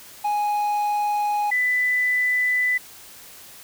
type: tone pair in turn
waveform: triangle / sine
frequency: 830.6 / 1993.9 Hz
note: G#5 / B6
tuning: 0 / +16 cents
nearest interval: octave + minor third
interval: 1516 cents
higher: second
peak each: -18 dBFS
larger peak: neither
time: 0.24-1.51 / 1.51-2.78 s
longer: neither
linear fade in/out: 10 ms
effects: white hiss -44 dBFS RMS until 3.63 s